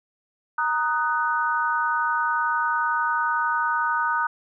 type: chord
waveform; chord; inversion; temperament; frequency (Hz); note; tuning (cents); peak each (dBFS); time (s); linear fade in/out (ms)
sine; D# minor; second; just; 933.4 / 1244.5 / 1493.4; A#5 / D#6 / F#6; +2 / 0 / +16; -25; 0.58-4.27; 5
effects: none